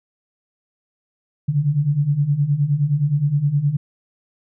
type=beating tone pair; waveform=sine; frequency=138.59 / 148.19 Hz; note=C#3 / D3; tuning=0 / +16 cents; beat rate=9.6 Hz; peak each=-21 / -17 dBFS; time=1.48-3.77 s; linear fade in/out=10 ms; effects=none